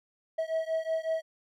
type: beating tone pair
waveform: triangle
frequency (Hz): 643 / 648.4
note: E5 / E5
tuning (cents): -43 / -29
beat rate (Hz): 5.4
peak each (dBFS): -29 / -30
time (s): 0.38-1.22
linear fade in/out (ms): 10
effects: none